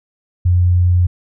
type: tone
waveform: sine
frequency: 89 Hz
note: F2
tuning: 33 cents sharp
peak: -9 dBFS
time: 0.45-1.07 s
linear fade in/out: 10 ms
effects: none